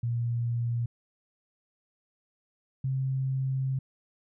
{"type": "tone pair in turn", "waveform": "sine", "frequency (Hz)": [118.3, 132.79], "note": ["A#2", "C3"], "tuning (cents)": [26, 26], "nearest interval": "major second", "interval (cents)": 200, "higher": "second", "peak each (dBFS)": -26, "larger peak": "neither", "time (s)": [[0.03, 0.86], [2.84, 3.79]], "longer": "second", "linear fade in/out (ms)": 5, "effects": []}